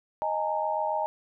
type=chord; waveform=sine; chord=D# suspended fourth; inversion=none; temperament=equal with one note detuned; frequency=622.3 / 830.6 / 917.9 Hz; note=D#5 / G#5 / A#5; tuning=0 / 0 / -27 cents; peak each=-30 dBFS; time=0.22-1.06 s; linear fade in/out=0 ms; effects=none